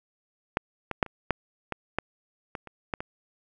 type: clicks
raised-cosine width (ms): 0.5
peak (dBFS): -8 / -15 / -6 / -27 / -8 / -15 / -10 / -19 / -27 / -13 / -18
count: 11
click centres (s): 0.571 / 0.913 / 1.028 / 1.063 / 1.307 / 1.723 / 1.986 / 2.552 / 2.673 / 2.938 / 3.005
effects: none